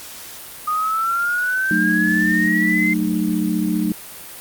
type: exponential sweep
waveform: sine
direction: up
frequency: 1226 to 2093 Hz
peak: -17 dBFS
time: 0.67-2.94 s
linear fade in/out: 10 ms
type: chord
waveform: sine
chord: D# diminished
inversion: first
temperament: equal with one note detuned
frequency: 185 / 220 / 305.1 Hz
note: F#3 / A3 / D#4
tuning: 0 / 0 / -34 cents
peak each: -21 dBFS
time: 1.71-3.92 s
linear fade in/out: 2 ms
effects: white hiss -36 dBFS RMS until 4.4 s + Opus 48 kbps